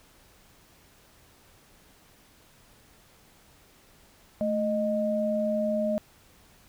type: tone pair together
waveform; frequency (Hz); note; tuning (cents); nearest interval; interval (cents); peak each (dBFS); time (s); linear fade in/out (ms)
sine; 218.5 / 618; A3 / D#5; -12 / -12; octave + tritone; 1800; -28 / -26; 4.41-5.98; 0
effects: pink hiss -58 dBFS RMS until 6.68 s